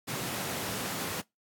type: high-pass noise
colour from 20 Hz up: pink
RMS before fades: -35 dBFS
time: 0.07-1.22 s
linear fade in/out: 20 ms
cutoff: 110 Hz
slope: 24 dB/octave
effects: noise-tail reverb RT60 0.2 s tail -25 dB re dry + AAC 64 kbps